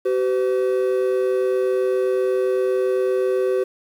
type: tone pair together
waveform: triangle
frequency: 381.3 / 509 Hz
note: G4 / C5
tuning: -48 / -48 cents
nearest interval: perfect fourth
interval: 500 cents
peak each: -17 / -20 dBFS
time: 0.05-3.64 s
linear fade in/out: 10 ms
effects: 8-bit